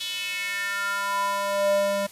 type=tone with high-pass filter sweep; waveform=square; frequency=199.7 Hz; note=G3; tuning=32 cents sharp; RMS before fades=-26 dBFS; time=0-2.07 s; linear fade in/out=10 ms; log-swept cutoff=3400 to 410 Hz; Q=4.1; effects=white hiss -47 dBFS RMS until 2.11 s + resampled to 32000 Hz

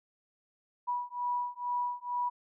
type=beating tone pair; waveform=sine; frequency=975 / 977.2 Hz; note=B5 / B5; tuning=-23 / -19 cents; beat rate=2.2 Hz; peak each=-34 / -34 dBFS; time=0.87-2.3 s; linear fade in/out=20 ms; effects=none

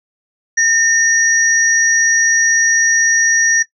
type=tone pair together; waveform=sine; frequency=1820 / 5778 Hz; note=A#6 / F#8; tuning=-42 / -42 cents; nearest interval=octave + minor sixth; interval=2000 cents; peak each=-12 dBFS; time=0.57-3.63 s; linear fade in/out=10 ms; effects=noise-tail reverb RT60 0.1 s tail -18 dB re dry

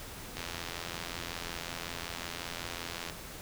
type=click train; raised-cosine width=0.2 ms; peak=-20 dBFS; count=234; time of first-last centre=0.37-3.098 s; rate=85.4 Hz; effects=pink hiss -45 dBFS RMS until 3.41 s

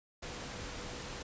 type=tone in noise; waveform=sine; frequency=493.9 Hz; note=B4; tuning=in tune; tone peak=-53 dBFS; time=0.22-1.23 s; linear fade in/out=10 ms; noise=pink; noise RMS=-43 dBFS; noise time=0.22-1.23 s; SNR=-13 dB; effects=resampled to 16000 Hz

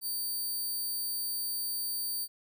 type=tone; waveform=5% pulse; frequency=4600 Hz; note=D8; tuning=37 cents flat; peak=-25 dBFS; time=0.01-2.28 s; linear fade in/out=50 ms; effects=none

